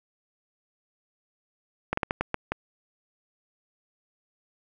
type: slowing click train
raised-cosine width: 0.5 ms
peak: -10 dBFS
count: 7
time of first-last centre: 1.93-2.52 s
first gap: 44 ms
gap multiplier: 1.32
effects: none